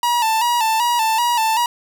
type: tone with vibrato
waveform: 45% pulse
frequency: 922 Hz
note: A#5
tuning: 19 cents flat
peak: -15 dBFS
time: 0.03-1.66 s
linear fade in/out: 2 ms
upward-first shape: square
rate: 2.6 Hz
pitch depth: 69 cents each way
effects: none